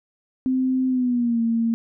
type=tone with pitch glide; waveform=sine; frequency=259 to 229.4 Hz; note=C4 to A#3; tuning=-17 to -28 cents; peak=-18 dBFS; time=0.46-1.74 s; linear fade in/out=0 ms; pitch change=-211 cents; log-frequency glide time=0.88-1.41 s; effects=none